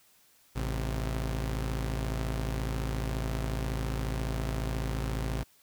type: tone pair together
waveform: sawtooth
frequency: 54.43 / 130.81 Hz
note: A1 / C3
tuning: -18 / 0 cents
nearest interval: octave + minor third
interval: 1518 cents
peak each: -27 / -32 dBFS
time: 0.55-5.44 s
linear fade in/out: 20 ms
effects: white hiss -63 dBFS RMS until 5.62 s